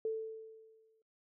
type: tone with exponential decay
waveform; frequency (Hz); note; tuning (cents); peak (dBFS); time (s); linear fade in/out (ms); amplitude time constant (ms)
sine; 442.5; A4; +10; -31; 0.05-1.02; 2; 210
effects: noise-tail reverb RT60 0.3 s tail -26 dB re dry

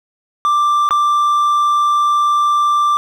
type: tone with dropouts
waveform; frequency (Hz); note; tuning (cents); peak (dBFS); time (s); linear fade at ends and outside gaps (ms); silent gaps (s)
triangle; 1179; D6; +6; -9; 0.45-2.97; 0; 0.89-0.908
effects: none

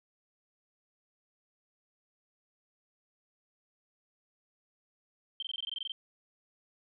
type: tone bursts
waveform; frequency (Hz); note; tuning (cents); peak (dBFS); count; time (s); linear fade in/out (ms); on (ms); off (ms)
sine; 3136; G7; 0; -34; 12; 5.4-5.92; 2; 25; 20
effects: none

